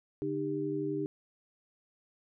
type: tone cluster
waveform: sine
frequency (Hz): 145.4 / 305.4 / 397.1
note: D3 / D#4 / G4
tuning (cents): -17 / -32 / +22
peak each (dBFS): -40 / -34 / -34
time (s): 0.22-1.06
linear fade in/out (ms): 0
effects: none